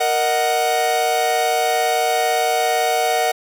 45% pulse chord, D# minor, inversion second, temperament equal, 466.2 / 622.3 / 740 Hz, A#4 / D#5 / F#5, 0 / 0 / 0 cents, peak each -23 / -23 / -18 dBFS, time 0-3.32 s, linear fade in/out 10 ms, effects none

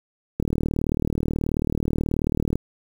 click train, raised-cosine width 3 ms, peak -10 dBFS, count 84, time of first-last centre 0.4-2.556 s, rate 38.5 Hz, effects 7-bit

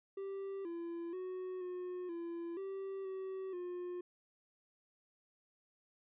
triangle tone with pitch steps, 391.1 / 338.9 / 369.5 / 361.4 / 339.1 / 387.9 / 380.7 / 356.3 Hz, G4 / E4 / F#4 / F#4 / E4 / G4 / F#4 / F4, -4 / +48 / -2 / -41 / +49 / -18 / +49 / +35 cents, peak -38 dBFS, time 0.17-4.01 s, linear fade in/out 5 ms, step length 480 ms, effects resampled to 8000 Hz

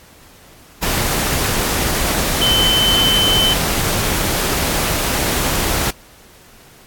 sine tone in noise, 3059 Hz, G7, 43 cents flat, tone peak -13 dBFS, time 2.41-3.54 s, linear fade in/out 10 ms, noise pink, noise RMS -18 dBFS, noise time 0.82-5.91 s, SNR +2 dB, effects pink hiss -45 dBFS RMS until 6.86 s + AAC 64 kbps

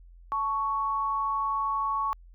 sine tone pair together, 880 / 1112.6 Hz, A5 / C#6, 0 / +6 cents, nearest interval major third, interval 406 cents, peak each -33 / -26 dBFS, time 0.32-2.13 s, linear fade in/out 0 ms, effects added 43 Hz sine -48 dBFS peak until 2.34 s

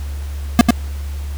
square tone with echo, 235.7 Hz, A#3, 19 cents sharp, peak -4 dBFS, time 0.59-0.61 s, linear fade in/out 0 ms, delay 96 ms, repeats 1, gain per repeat -3 dB, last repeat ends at 0.706 s, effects added 71 Hz sine -22 dBFS peak until 1.37 s + pink hiss -40 dBFS RMS until 1.37 s

